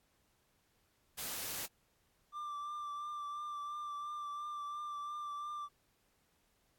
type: noise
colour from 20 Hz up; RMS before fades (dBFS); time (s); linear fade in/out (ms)
white; -41; 1.17-1.67; 20
type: tone with vibrato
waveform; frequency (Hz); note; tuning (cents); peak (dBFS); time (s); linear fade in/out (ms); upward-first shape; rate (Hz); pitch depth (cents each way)
triangle; 1180; D6; +8; -38; 2.32-5.69; 50; triangle; 2.9; 28
effects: pink hiss -75 dBFS RMS until 6.78 s + AAC 64 kbps